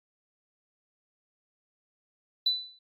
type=tone with exponential decay; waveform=sine; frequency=3986 Hz; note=B7; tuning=15 cents sharp; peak=-19 dBFS; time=2.46-2.79 s; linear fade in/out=5 ms; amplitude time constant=70 ms; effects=tanh soft clip ceiling -16 dBFS + AAC 48 kbps